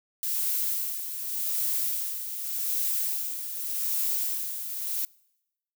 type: noise with tremolo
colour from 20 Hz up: violet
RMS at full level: -27 dBFS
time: 0.23-5.05 s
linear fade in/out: 0 ms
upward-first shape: sine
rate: 0.85 Hz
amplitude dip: 60%
effects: noise-tail reverb RT60 0.9 s tail -25 dB re dry